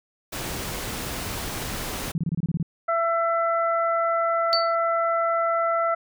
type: noise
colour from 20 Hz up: pink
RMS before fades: -31 dBFS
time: 0.32-2.12 s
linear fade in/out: 10 ms
type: tone bursts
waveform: sine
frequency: 164.81 Hz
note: E3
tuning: in tune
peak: -21 dBFS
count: 9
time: 2.15-2.628 s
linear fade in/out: 2 ms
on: 30 ms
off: 26 ms
type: harmonic tone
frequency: 669 Hz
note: E5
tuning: 25 cents sharp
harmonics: 1 / 2 / 3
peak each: -23 / -23 / -35 dBFS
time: 2.88-5.95 s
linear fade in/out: 10 ms
type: tone with exponential decay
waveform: sine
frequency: 4500 Hz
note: C#8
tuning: 25 cents sharp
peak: -16 dBFS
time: 4.53-4.75 s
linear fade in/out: 0 ms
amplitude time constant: 47 ms
effects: none